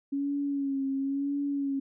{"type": "tone with vibrato", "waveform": "sine", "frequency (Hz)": 277.2, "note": "C#4", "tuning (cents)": 0, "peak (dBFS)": -27, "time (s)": [0.12, 1.8], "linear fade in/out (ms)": 10, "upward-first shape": "sine", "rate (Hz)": 0.97, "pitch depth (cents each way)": 43, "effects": []}